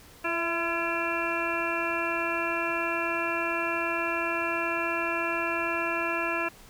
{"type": "harmonic tone with a mistuned harmonic", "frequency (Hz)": 338.9, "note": "E4", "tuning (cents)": 48, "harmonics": [1, 2, 3, 4, 5, 7, 8], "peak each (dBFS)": [-34, -34, -34, -34, -34, -34, -34], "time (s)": [0.24, 6.49], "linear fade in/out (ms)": 10, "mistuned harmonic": 2, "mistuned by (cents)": -33, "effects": ["pink hiss -52 dBFS RMS until 6.69 s"]}